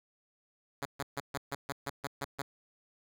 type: tone bursts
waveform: 5% pulse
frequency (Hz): 140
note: C#3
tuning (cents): +18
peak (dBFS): -23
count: 10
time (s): 0.82-2.42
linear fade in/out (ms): 2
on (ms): 34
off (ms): 140
effects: none